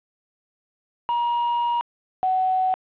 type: tone pair in turn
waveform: triangle / sine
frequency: 951 / 748.4 Hz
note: A#5 / F#5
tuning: +34 / +20 cents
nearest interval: major third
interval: 414 cents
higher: first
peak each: -18 dBFS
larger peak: neither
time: 1.09-1.81 / 2.23-2.74 s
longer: first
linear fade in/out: 0 ms
effects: resampled to 8000 Hz + 8-bit